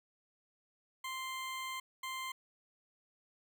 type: tone bursts at uneven times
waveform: 20% pulse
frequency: 1046.5 Hz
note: C6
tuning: in tune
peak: -34 dBFS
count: 2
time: 1.04-1.8 / 2.03-2.32 s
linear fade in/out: 5 ms
effects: none